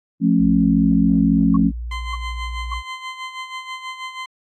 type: chord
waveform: sine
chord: F augmented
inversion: none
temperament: just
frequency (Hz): 174.61 / 218.3 / 272.8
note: F3 / A3 / C#4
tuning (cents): 0 / -13 / -28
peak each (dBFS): -17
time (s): 0.2-1.72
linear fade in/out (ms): 50
type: tone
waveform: sine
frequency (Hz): 58.9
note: A#1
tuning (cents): +19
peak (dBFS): -25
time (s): 0.38-2.83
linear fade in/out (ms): 50
type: tone bursts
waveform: sine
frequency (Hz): 1100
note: C#6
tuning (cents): -14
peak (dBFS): -24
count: 3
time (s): 1.54-2.741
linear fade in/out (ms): 5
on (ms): 27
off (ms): 560
type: tone with tremolo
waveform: 20% pulse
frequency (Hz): 1035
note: C6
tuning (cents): -19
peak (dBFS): -21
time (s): 1.91-4.26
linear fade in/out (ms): 5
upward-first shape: sine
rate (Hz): 6.2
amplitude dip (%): 65
effects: low-pass 5000 Hz 12 dB/octave + AAC 64 kbps